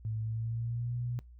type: tone with pitch glide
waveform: sine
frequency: 110 to 121.35 Hz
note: A2 to B2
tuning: 0 to -30 cents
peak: -32 dBFS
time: 0.05-1.19 s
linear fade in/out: 0 ms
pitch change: +170 cents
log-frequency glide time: 0.2-0.96 s
effects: noise-tail reverb RT60 0.2 s tail -23 dB re dry + added 60 Hz sine -50 dBFS peak until 1.39 s